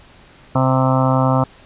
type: harmonic tone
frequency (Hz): 130.81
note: C3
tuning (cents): 0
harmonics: 1 / 2 / 4 / 5 / 6 / 7 / 8 / 9 / 10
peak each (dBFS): -16 / -19 / -22 / -23 / -24 / -24 / -25 / -26 / -26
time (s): 0.55-1.44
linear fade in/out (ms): 5
effects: pink hiss -46 dBFS RMS until 1.65 s + resampled to 8000 Hz